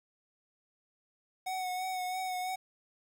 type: tone with vibrato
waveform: square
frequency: 740 Hz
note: F#5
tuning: in tune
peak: -34 dBFS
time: 1.46-2.56 s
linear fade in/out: 10 ms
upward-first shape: sine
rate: 3 Hz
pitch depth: 26 cents each way
effects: 10-bit